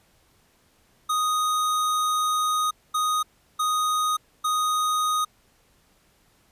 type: tone bursts at uneven times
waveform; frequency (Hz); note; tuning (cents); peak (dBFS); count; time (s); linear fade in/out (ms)
square; 1244.5; D#6; 0; -22; 4; 1.09-2.71 / 2.94-3.23 / 3.59-4.17 / 4.44-5.25; 10
effects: pink hiss -62 dBFS RMS until 6.51 s + resampled to 32000 Hz